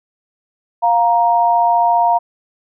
sine tone pair together, 702 / 937 Hz, F5 / A#5, +9 / +9 cents, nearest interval perfect fourth, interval 500 cents, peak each -13 dBFS, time 0.82-2.19 s, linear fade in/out 20 ms, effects none

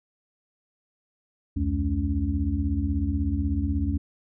sine tone cluster, 69 / 85.3 / 212.2 / 281.5 Hz, C#2 / F2 / G#3 / C#4, -7 / -40 / +38 / +27 cents, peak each -28 / -26 / -32 / -29 dBFS, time 1.56-3.98 s, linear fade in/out 10 ms, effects none

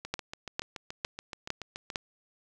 two click trains, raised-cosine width 0.2 ms, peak -13 / -21 dBFS, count 5 / 14, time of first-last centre 0.14-1.958 / 0.05-1.902 s, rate 2.2 / 7.02 Hz, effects none

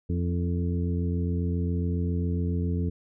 harmonic tone with a mistuned harmonic, 87.31 Hz, F2, in tune, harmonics 1 / 2 / 3 / 4 / 5, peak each -26 / -30 / -34 / -40 / -38 dBFS, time 0.09-2.9 s, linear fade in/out 10 ms, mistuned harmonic 4, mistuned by -34 cents, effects none

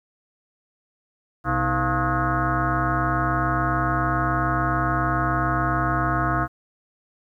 sine tone with frequency modulation, 698.5 Hz, F5, in tune, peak -19 dBFS, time 1.44-6.48 s, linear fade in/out 50 ms, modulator 190 Hz, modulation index 4.1, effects 10-bit

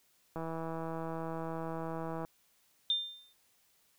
click train, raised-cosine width 1 ms, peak -26 dBFS, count 309, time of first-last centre 0.36-2.25 s, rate 163 Hz
sine tone with exponential decay, 3600 Hz, A7, 39 cents sharp, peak -25 dBFS, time 2.9-3.33 s, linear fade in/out 1 ms, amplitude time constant 92 ms
effects white hiss -70 dBFS RMS until 3.98 s

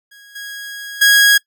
sawtooth tone with level steps, 1649 Hz, G#6, 13 cents flat, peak -37 / -24 / -4 dBFS, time 0.11-1.38 s, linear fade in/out 10 ms, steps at 0.35 / 1.01 s, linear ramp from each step 10 ms, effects noise-tail reverb RT60 0.1 s tail -22 dB re dry

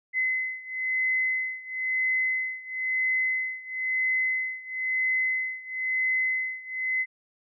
sine beating tone pair, 2039 / 2040 Hz, C7 / C7, -45 / -44 cents, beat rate 1 Hz, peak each -27 / -29 dBFS, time 0.13-7.06 s, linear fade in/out 50 ms, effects none

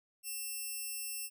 5% pulse tone, 2700 Hz, E7, 41 cents sharp, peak -29 dBFS, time 0.23-1.3 s, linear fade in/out 50 ms, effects none

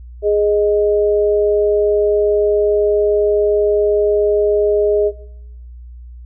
sine tone pair together, 415.1 / 622.3 Hz, G#4 / D#5, -1 / 0 cents, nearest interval perfect fifth, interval 701 cents, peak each -12 / -17 dBFS, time 0.22-5.12 s, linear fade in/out 50 ms, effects noise-tail reverb RT60 0.8 s tail -19 dB re dry + added 60 Hz sine -32 dBFS peak until 6.25 s

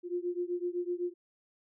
sine beating tone pair, 350 / 357.9 Hz, F4 / F4, +4 / +42 cents, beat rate 7.9 Hz, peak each -34 / -35 dBFS, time 0.03-1.14 s, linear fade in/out 50 ms, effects none

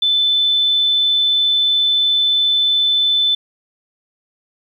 sine tone, 3517 Hz, A7, 1 cent flat, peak -12 dBFS, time 0.02-3.35 s, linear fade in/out 5 ms, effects 8-bit

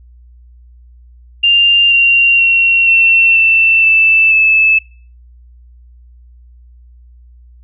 sine tone with pitch steps, 2794 / 2764 / 2733 / 2704 / 2674 / 2645 / 2616 Hz, F7 / F7 / F7 / E7 / E7 / E7 / E7, 0 / -19 / -38 / +43 / +24 / +5 / -14 cents, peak -6 dBFS, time 1.43-4.79 s, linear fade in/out 10 ms, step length 480 ms, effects noise-tail reverb RT60 0.4 s tail -21 dB re dry + added 60 Hz sine -38 dBFS peak until 7.63 s

